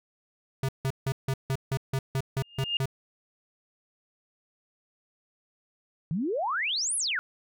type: tone bursts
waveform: square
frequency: 134 Hz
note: C3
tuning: 42 cents sharp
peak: -26 dBFS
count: 11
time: 0.63-2.857 s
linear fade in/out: 2 ms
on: 57 ms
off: 160 ms
type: tone with exponential growth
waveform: sine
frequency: 2824 Hz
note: F7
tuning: 19 cents sharp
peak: -22 dBFS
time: 2.41-2.77 s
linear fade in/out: 2 ms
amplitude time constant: 77 ms
type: exponential two-way sweep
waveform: sine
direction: up then down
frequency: 146.83 to 11175 to 1358 Hz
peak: -26 dBFS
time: 6.11-7.19 s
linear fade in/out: 0 ms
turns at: 6.96 s
effects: none